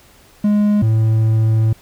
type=tone pair in turn; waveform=triangle; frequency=207.7 / 110.73 Hz; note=G#3 / A2; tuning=0 / +11 cents; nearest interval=major seventh; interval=1089 cents; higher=first; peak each=-9 dBFS; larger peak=neither; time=0.44-0.82 / 0.82-1.73 s; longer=second; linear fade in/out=5 ms; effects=pink hiss -48 dBFS RMS until 1.81 s